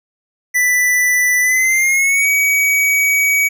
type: tone with pitch glide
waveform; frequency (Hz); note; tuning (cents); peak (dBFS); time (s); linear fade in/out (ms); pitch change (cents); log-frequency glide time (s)
square; 1983 to 2265; B6 to C#7; +7 to +37; -12; 0.54-3.49; 20; +230; 1.41-2.28
effects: none